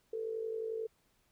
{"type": "tone with amplitude modulation", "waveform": "sine", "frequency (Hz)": 446.7, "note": "A4", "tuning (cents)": 26, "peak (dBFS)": -32, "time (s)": [0.13, 0.87], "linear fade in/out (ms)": 5, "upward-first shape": "sine", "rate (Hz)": 51.3, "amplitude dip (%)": 65, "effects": ["pink hiss -73 dBFS RMS until 1.31 s"]}